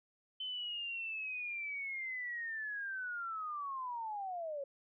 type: linear sweep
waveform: sine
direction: down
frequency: 3065 to 541 Hz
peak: -38 dBFS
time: 0.4-4.64 s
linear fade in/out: 5 ms
effects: none